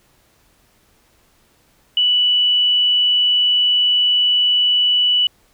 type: tone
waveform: sine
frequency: 2960 Hz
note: F#7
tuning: in tune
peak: -12 dBFS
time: 1.97-5.27 s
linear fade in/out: 2 ms
effects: pink hiss -57 dBFS RMS until 5.53 s